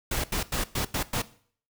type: noise bursts at uneven times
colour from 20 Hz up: pink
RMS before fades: -28 dBFS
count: 6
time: 0.11-0.24 / 0.32-0.43 / 0.52-0.64 / 0.75-0.85 / 0.94-1.03 / 1.13-1.22 s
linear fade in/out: 5 ms
effects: noise-tail reverb RT60 0.5 s tail -17 dB re dry